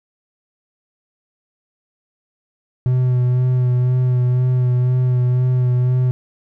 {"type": "tone with vibrato", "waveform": "triangle", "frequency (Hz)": 125.6, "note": "B2", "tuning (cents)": 30, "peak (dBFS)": -11, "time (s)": [2.86, 6.11], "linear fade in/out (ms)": 0, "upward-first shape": "sine", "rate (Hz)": 2, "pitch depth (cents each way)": 21, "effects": []}